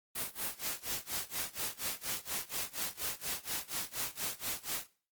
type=noise with tremolo; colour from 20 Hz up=white; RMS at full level=-35 dBFS; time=0.15-4.87 s; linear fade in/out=10 ms; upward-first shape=sine; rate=4.2 Hz; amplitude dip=95%; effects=noise-tail reverb RT60 0.4 s tail -19 dB re dry + Opus 32 kbps